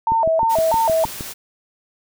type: tone with vibrato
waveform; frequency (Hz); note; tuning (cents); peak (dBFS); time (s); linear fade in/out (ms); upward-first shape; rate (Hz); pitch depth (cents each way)
sine; 766; G5; -40; -14; 0.07-1.05; 2; square; 3.1; 290
type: click train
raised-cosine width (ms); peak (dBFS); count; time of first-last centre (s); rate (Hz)
3; -16; 8; 0.12-1.209; 6.43
type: noise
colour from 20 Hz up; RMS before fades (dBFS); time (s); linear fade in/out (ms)
white; -32; 0.49-1.34; 20
effects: none